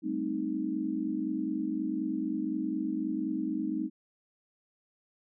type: chord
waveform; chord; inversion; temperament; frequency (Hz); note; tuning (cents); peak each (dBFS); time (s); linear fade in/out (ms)
sine; A half-diminished seventh; third; equal; 196 / 220 / 261.6 / 311.1; G3 / A3 / C4 / Eb4; 0 / 0 / 0 / 0; -38 / -37 / -35 / -32; 0.02-3.9; 50
effects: none